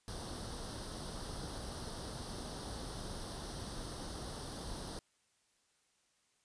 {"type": "noise with comb filter", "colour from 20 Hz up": "pink", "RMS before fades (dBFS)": -44, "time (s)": [0.08, 4.99], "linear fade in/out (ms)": 0, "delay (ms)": 0.21, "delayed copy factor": 0.75, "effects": ["white hiss -75 dBFS RMS until 6.44 s", "resampled to 22050 Hz"]}